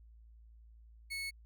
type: tone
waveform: 30% pulse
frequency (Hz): 2200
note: C#7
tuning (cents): -14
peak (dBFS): -35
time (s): 1.1-1.31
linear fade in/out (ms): 20
effects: added 56 Hz sine -55 dBFS peak until 1.45 s